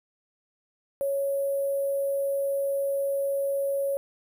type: tone with sample-and-hold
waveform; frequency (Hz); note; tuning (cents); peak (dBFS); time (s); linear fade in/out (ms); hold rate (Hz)
sine; 554.4; C#5; 0; -24; 1.01-3.97; 0; 11025
effects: none